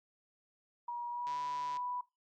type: tone with pitch glide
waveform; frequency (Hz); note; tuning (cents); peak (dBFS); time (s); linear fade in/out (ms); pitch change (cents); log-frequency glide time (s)
sine; 957 to 986.8; A#5 to B5; +45 to -2; -36; 0.88-2.01; 5; +53; 1.09-1.38
type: click train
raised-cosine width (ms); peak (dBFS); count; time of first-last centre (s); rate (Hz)
0.2; -34; 75; 1.27-1.77; 148
effects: noise-tail reverb RT60 0.2 s tail -17 dB re dry + Opus 48 kbps